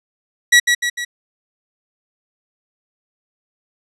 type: tone with echo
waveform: sawtooth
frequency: 1928 Hz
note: B6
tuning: 42 cents flat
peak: -3 dBFS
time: 0.52-0.6 s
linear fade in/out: 10 ms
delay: 150 ms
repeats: 3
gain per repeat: -5 dB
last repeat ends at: 1.05 s
effects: low-pass 9000 Hz 12 dB/octave